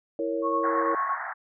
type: chord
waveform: sine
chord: A# diminished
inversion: second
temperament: equal with one note detuned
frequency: 329.6 / 463.5 / 554.4 Hz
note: E4 / A#4 / C#5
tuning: 0 / -10 / 0 cents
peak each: -30 dBFS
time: 0.19-0.95 s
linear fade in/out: 2 ms
type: tone with tremolo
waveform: sine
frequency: 1100 Hz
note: C#6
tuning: 14 cents flat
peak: -23 dBFS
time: 0.42-1.18 s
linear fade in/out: 50 ms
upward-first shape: sine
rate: 8.9 Hz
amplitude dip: 45%
type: band-pass noise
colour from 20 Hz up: white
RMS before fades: -34 dBFS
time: 0.63-1.34 s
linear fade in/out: 20 ms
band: 660 to 1900 Hz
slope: 96 dB/octave
effects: none